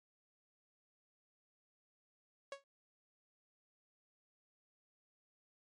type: tone with exponential decay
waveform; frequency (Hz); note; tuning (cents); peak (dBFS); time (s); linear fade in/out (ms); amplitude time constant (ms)
sawtooth; 554.4; C#5; 0; -36; 2.52-2.64; 2; 24
effects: low-pass 7000 Hz 12 dB/octave + MP3 48 kbps